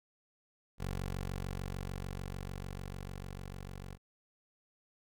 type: tone with level ramp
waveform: 15% pulse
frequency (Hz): 46.72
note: F#1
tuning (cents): +18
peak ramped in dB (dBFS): -29 to -38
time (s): 0.78-3.98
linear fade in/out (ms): 50
effects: none